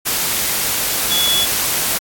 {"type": "tone in noise", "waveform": "sine", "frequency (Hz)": 3401, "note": "G#7", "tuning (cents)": 40, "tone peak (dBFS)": -15, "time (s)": [1.1, 1.46], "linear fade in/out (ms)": 20, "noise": "white", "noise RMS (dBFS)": -18, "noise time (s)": [0.05, 1.99], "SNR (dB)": 0, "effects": ["AAC 64 kbps"]}